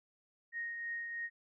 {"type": "tone with tremolo", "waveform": "sine", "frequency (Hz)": 1864.7, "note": "A#6", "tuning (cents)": 0, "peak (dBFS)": -36, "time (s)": [0.52, 1.3], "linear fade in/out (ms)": 50, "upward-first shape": "triangle", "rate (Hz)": 3.1, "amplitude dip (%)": 40, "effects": []}